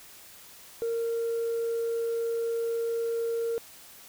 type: tone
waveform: sine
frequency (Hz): 462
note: A#4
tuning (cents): -16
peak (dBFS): -25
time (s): 0.82-3.58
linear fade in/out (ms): 0
effects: tanh soft clip ceiling -24 dBFS + white hiss -50 dBFS RMS until 4.08 s